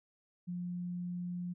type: tone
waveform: sine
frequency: 177.1 Hz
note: F3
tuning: 24 cents sharp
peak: -36 dBFS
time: 0.47-1.54 s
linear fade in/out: 20 ms
effects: none